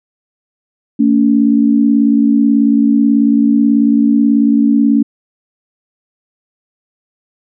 sine tone pair together, 225.1 / 283.4 Hz, A3 / C#4, +40 / +38 cents, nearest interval major third, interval 398 cents, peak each -10 dBFS, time 0.99-5.03 s, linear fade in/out 10 ms, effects none

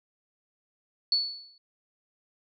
sine tone with exponential decay, 4435 Hz, C#8, in tune, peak -19 dBFS, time 1.12-1.58 s, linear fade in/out 2 ms, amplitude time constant 100 ms, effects none

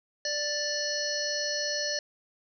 harmonic tone with a mistuned harmonic, 587.3 Hz, D5, in tune, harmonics 1 / 3 / 5 / 7 / 9 / 10, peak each -34 / -35 / -45 / -33 / -35 / -37 dBFS, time 0.25-1.99 s, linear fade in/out 2 ms, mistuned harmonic 7, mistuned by +87 cents, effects none

